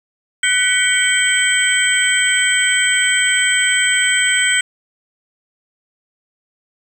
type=tone cluster; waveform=sine; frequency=1499 / 1953 / 2247 / 3144 / 8040 Hz; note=F#6 / B6 / C#7 / G7 / B8; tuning=+22 / -20 / +23 / +4 / +30 cents; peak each=-19 dBFS; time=0.43-4.61 s; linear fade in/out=5 ms; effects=7-bit